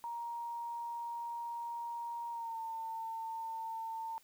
sine tone with pitch glide, 939 to 900.7 Hz, A#5 to A5, +12 to +40 cents, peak -38 dBFS, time 0.04-4.18 s, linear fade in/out 0 ms, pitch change -72 cents, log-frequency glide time 2.31-2.6 s, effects white hiss -66 dBFS RMS until 4.23 s

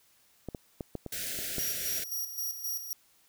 clicks, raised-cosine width 2 ms, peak -23 / -23 / -22 / -21 / -24 / -28 / -21 dBFS, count 7, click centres 0.487 / 0.548 / 0.808 / 0.953 / 1.063 / 1.389 / 1.583 s
white band-stop noise, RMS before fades -36 dBFS, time 1.12-2.04 s, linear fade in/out 5 ms, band 700 to 1400 Hz, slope 96 dB/octave
10% pulse tone with tremolo, 5690 Hz, F8, 31 cents sharp, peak -26 dBFS, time 1.59-2.93 s, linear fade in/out 0 ms, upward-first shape square, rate 3.8 Hz, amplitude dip 60%
effects white hiss -65 dBFS RMS until 3.28 s

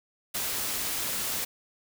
white noise, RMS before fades -31 dBFS, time 0.34-1.45 s, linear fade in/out 10 ms, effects none

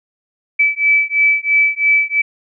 sine beating tone pair, 2304 / 2307 Hz, D7 / D7, -34 / -31 cents, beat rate 3 Hz, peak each -14 dBFS, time 0.59-2.22 s, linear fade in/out 10 ms, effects none

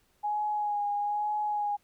sine tone with vibrato, 830.6 Hz, G#5, in tune, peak -27 dBFS, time 0.23-1.77 s, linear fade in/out 20 ms, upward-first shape sine, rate 1.1 Hz, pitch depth 24 cents each way, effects pink hiss -69 dBFS RMS until 1.83 s

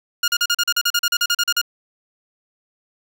15% pulse tone bursts, 1421 Hz, F6, 30 cents sharp, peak -9 dBFS, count 16, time 0.23-1.615 s, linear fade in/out 5 ms, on 50 ms, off 39 ms, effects none

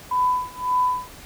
sine tone with tremolo, 1000 Hz, B5, 21 cents sharp, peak -16 dBFS, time 0.11-1.08 s, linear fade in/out 5 ms, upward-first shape sine, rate 1.8 Hz, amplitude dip 95%, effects pink hiss -43 dBFS RMS until 1.25 s

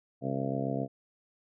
harmonic tone, 67.5 Hz, C#2, 45 cents flat, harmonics 2 / 3 / 4 / 5 / 6 / 7 / 8 / 9 / 10, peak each -35 / -37 / -35 / -44 / -41 / -39 / -43 / -42 / -37 dBFS, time 0.21-0.88 s, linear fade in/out 50 ms, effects none

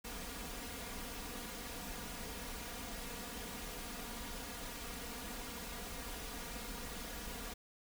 pink noise with comb filter, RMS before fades -45 dBFS, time 0.04-7.54 s, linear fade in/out 10 ms, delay 4.2 ms, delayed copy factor +0.85, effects none

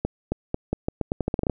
accelerating click train, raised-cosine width 2 ms, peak -10 dBFS, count 14, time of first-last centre 0.05-1.497 s, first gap 270 ms, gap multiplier 0.83, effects none

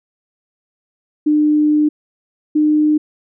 sine tone pair in turn, 300.9 / 303.3 Hz, D4 / D#4, +42 / -44 cents, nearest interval unison, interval 14 cents, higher second, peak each -10 dBFS, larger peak neither, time 1.26-1.89 / 2.55-2.98 s, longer first, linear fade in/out 10 ms, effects none

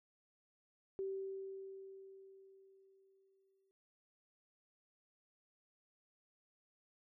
sine tone with exponential decay, 386.8 Hz, G4, 23 cents flat, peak -37 dBFS, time 0.99-3.71 s, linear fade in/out 0 ms, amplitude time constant 590 ms, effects none

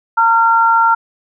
sine tone pair together, 913 / 1376.7 Hz, A#5 / F6, -36 / -25 cents, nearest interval perfect fifth, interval 711 cents, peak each -11 dBFS, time 0.17-0.95 s, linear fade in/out 10 ms, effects none

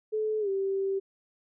sine tone with pitch glide, 431.7 to 389.1 Hz, A4 to G4, -33 to -13 cents, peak -26 dBFS, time 0.12-1 s, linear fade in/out 20 ms, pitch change -180 cents, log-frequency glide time 0.4-0.49 s, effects none

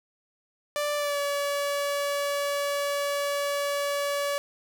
sawtooth tone with pitch glide, 587.3 to 570.3 Hz, D5 to C#5, 0 to +49 cents, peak -22 dBFS, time 0.76-4.38 s, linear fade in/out 0 ms, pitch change -51 cents, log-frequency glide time 0.96-1.19 s, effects none

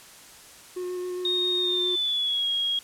triangle tone with vibrato, 361.5 Hz, F#4, 40 cents flat, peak -27 dBFS, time 0.76-1.96 s, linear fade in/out 10 ms, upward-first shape square, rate 7.3 Hz, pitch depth 9 cents each way
sine tone with pitch glide, 3708 to 3284 Hz, A#7 to G#7, -10 to -20 cents, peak -23 dBFS, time 1.25-2.79 s, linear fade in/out 2 ms, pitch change -210 cents, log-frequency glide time 1.57-2.48 s
effects white hiss -48 dBFS RMS until 2.83 s + low-pass 11000 Hz 12 dB/octave

